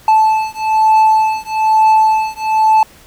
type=beating tone pair; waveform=triangle; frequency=873 / 874.1 Hz; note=A5 / A5; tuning=-14 / -12 cents; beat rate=1.1 Hz; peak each=-10 dBFS; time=0.08-2.83 s; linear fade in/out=2 ms; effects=pink hiss -43 dBFS RMS until 3.06 s